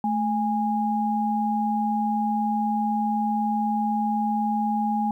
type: tone pair together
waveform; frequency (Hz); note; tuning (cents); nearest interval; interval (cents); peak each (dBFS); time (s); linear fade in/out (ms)
sine; 218 / 823; A3 / G#5; -16 / -16; octave + major seventh; 2300; -24; 0.04-5.11; 2
effects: 10-bit